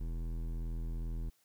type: tone with hard clipping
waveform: sine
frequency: 41.24 Hz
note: E1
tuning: 2 cents sharp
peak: -37 dBFS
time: 0-1.3 s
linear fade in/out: 10 ms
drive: 14 dB
effects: white hiss -72 dBFS RMS until 1.44 s